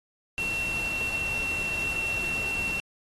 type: tone in noise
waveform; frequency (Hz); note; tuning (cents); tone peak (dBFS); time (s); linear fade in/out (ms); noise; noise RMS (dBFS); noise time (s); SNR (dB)
sine; 2718; F7; -48; -27; 0.38-2.8; 0; pink; -38; 0.38-2.8; +8
effects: AAC 32 kbps